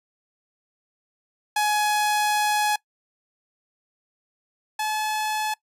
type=tone pair in turn; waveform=sawtooth; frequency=841 / 858.2 Hz; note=G#5 / A5; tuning=+22 / -43 cents; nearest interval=unison; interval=35 cents; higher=second; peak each=-16 / -20 dBFS; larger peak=first; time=1.56-2.76 / 4.79-5.54 s; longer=first; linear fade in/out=5 ms; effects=noise-tail reverb RT60 0.1 s tail -22 dB re dry + resampled to 32000 Hz